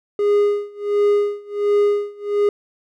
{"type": "tone with tremolo", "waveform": "triangle", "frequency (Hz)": 410.8, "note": "G#4", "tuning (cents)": -19, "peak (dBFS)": -10, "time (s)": [0.19, 2.49], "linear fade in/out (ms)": 2, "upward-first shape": "sine", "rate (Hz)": 1.4, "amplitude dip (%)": 95, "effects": []}